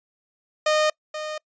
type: tone with echo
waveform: sawtooth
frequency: 614 Hz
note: D#5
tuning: 23 cents flat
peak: -14 dBFS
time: 0.66-0.9 s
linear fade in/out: 5 ms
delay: 480 ms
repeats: 1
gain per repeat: -11 dB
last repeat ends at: 1.38 s
effects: noise-tail reverb RT60 0.1 s tail -26 dB re dry + resampled to 16000 Hz